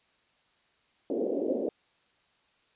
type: band-pass noise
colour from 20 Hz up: white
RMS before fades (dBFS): -30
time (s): 1.1-1.69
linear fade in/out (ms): 2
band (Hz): 240 to 550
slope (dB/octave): 48
effects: white hiss -68 dBFS RMS until 2.75 s + resampled to 8000 Hz